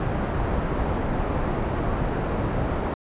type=low-pass noise; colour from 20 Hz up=pink; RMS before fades=-25 dBFS; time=0-2.94 s; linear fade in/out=2 ms; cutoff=1100 Hz; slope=12 dB/octave; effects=resampled to 8000 Hz